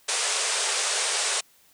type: band-pass noise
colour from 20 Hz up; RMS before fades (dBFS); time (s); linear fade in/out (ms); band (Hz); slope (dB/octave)
white; -26; 0.08-1.41; 10; 390 to 9500; 96
effects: white hiss -59 dBFS RMS until 1.73 s